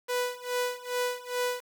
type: tone with tremolo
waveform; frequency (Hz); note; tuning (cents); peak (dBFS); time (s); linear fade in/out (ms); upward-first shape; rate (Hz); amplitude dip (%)
sawtooth; 493.9; B4; 0; -22; 0.08-1.61; 20; sine; 2.4; 90
effects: 8-bit